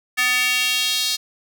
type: tone with high-pass filter sweep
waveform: square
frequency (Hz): 250.2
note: B3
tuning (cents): +23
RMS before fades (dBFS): -20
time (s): 0.17-1.17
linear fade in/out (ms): 20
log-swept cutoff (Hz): 1900 to 4200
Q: 2.6
effects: none